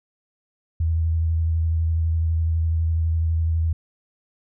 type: tone with vibrato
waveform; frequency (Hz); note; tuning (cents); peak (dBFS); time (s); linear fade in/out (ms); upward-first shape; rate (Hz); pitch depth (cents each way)
sine; 81.5; E2; -19; -18; 0.8-3.73; 5; sine; 12; 23
effects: none